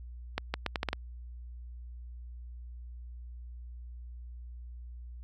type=accelerating click train; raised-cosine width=0.3 ms; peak=-14 dBFS; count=7; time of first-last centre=0.38-0.931 s; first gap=160 ms; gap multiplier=0.77; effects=added 60 Hz sine -42 dBFS peak until 5.23 s